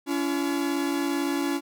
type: tone pair together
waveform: 45% pulse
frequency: 282.9 / 340.7 Hz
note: C#4 / F4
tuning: +35 / -43 cents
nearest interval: minor third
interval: 322 cents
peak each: -26 / -29 dBFS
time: 0.06-1.61 s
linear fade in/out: 50 ms
effects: none